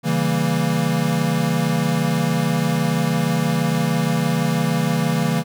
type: chord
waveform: square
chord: C# diminished seventh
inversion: none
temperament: equal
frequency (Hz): 138.59 / 164.81 / 196 / 233.1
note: C#3 / E3 / G3 / Bb3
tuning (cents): 0 / 0 / 0 / 0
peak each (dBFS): -25 / -21 / -27 / -24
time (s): 0.03-5.44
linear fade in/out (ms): 50
effects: none